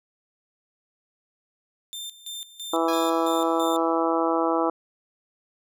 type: tone with tremolo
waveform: sawtooth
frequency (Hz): 3587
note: A7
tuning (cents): +33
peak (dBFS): -30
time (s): 1.93-3.77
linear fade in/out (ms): 0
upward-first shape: square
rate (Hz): 3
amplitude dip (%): 80
type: harmonic tone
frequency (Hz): 164.81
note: E3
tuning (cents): 0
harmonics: 2 / 3 / 4 / 5 / 6 / 7 / 8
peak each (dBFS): -25 / -27 / -28 / -29 / -30 / -30 / -31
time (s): 2.73-4.7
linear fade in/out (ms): 5
type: tone with exponential decay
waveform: 10% pulse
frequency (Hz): 824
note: G#5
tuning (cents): -14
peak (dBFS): -23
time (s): 2.88-4.03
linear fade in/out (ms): 5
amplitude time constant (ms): 250
effects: none